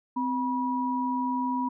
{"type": "tone pair together", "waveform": "sine", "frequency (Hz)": [257.5, 970], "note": ["C4", "B5"], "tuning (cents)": [-28, -31], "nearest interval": "octave + major seventh", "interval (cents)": 2297, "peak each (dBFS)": -28, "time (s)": [0.16, 1.69], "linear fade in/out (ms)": 10, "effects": []}